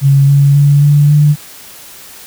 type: tone with pitch steps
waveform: sine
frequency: 138.59 / 140.93 / 143.31 / 145.73 / 148.19 Hz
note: C#3 / C#3 / D3 / D3 / D3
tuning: 0 / +29 / -42 / -13 / +16 cents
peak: -4 dBFS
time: 0.01-1.36 s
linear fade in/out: 50 ms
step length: 270 ms
effects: white hiss -34 dBFS RMS until 2.26 s